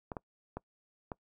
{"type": "clicks", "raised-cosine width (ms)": 1, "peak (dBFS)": -24, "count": 4, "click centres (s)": [0.118, 0.168, 0.57, 1.118], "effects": ["noise-tail reverb RT60 0.1 s tail -24 dB re dry"]}